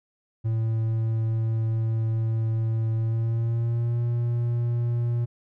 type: tone with pitch glide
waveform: triangle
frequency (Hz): 112.2 to 118.87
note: A2 to A#2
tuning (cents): +34 to +34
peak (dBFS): -20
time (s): 0.44-5.26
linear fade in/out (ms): 20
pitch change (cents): +100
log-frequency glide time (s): 2.96-4.01
effects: none